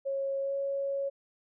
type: tone with pitch glide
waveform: sine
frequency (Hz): 547 to 553.4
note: C#5 to C#5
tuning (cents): -23 to -3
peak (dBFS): -29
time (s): 0.05-1.1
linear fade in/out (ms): 20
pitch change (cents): +20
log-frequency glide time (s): 0.4-0.54
effects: none